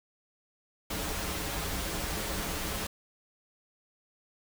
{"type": "noise with comb filter", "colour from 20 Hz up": "pink", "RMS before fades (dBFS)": -34, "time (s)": [0.9, 2.87], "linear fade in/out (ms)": 5, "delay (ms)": 8.1, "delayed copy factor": -0.6, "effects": []}